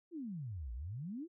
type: exponential two-way sweep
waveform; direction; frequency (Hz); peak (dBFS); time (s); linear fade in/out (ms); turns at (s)
sine; down then up; 364.2 to 55 to 364.2; -40; 0.11-1.28; 50; 0.73
effects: none